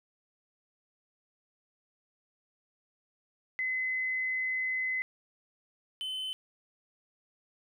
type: tone pair in turn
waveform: sine / triangle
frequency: 2035 / 3049 Hz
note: C7 / G7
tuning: -49 / -49 cents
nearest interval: perfect fifth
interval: 700 cents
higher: second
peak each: -29 / -32 dBFS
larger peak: first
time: 3.59-5.02 / 6.01-6.33 s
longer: first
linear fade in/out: 0 ms
effects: none